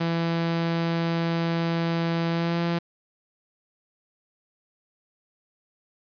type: tone with pitch glide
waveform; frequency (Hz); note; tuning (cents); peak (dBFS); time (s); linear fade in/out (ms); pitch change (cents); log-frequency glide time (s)
sawtooth; 167.1 to 170.12; E3 to F3; +24 to -45; -19; 0-2.79; 10; +31; 2.3-2.6
effects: resampled to 11025 Hz + 8-bit